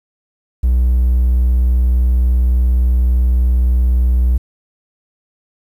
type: tone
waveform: triangle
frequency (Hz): 61.74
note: B1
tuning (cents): 0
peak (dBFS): -7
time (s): 0.63-4.38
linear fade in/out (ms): 10
effects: tanh soft clip ceiling -3 dBFS + 8-bit